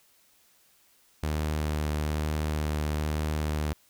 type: tone with vibrato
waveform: sawtooth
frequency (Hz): 76.1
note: D#2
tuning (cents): -38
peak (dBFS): -23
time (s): 1.23-3.73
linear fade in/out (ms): 0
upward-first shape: sine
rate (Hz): 1.1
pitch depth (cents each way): 13
effects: white hiss -63 dBFS RMS until 3.89 s